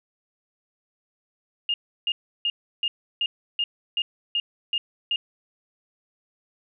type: tone bursts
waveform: sine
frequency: 2833 Hz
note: F7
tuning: 24 cents sharp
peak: -21 dBFS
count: 10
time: 1.69-5.16 s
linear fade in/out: 2 ms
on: 50 ms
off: 330 ms
effects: none